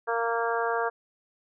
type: harmonic tone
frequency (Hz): 231.5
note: A#3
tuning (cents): -12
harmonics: 2 / 3 / 4 / 5 / 6 / 7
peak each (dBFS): -29 / -31 / -32 / -33 / -34 / -34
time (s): 0.07-0.9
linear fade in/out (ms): 20
effects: none